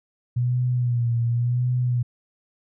sine tone with vibrato, 121.1 Hz, B2, 34 cents flat, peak -19 dBFS, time 0.36-2.03 s, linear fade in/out 10 ms, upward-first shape sine, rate 0.91 Hz, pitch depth 55 cents each way, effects none

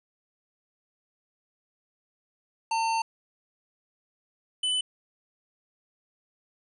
square tone pair in turn, 900 / 3003 Hz, A5 / F#7, +39 / +25 cents, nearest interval octave + major sixth, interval 2086 cents, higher second, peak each -25 dBFS, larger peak neither, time 2.71-3.02 / 4.63-4.81 s, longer first, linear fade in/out 5 ms, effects resampled to 24000 Hz + 11-bit

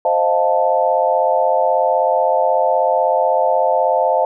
sine chord, F dominant seventh, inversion second, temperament equal, 523.3 / 622.3 / 698.5 / 880 Hz, C5 / Eb5 / F5 / A5, 0 / 0 / 0 / 0 cents, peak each -18 dBFS, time 0.05-4.25 s, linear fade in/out 2 ms, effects none

